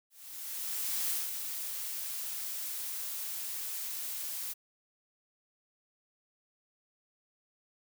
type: noise with ADSR envelope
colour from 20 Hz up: blue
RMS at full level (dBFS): -32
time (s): 0.1-4.54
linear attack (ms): 1000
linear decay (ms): 200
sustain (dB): -6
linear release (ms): 21
effects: none